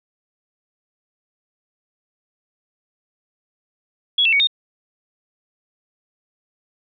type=tone with pitch steps; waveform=sine; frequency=3353 / 2675 / 2241 / 3683 Hz; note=G#7 / E7 / C#7 / A#7; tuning=+16 / +25 / +18 / -22 cents; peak=-13 dBFS; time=4.18-4.472 s; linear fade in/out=5 ms; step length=73 ms; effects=none